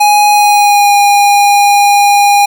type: tone with pitch glide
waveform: square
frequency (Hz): 830.6 to 813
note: G#5 to G#5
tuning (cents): 0 to -37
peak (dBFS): -5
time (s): 0-2.46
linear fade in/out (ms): 10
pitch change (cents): -37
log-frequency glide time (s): 0.31-0.96
effects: none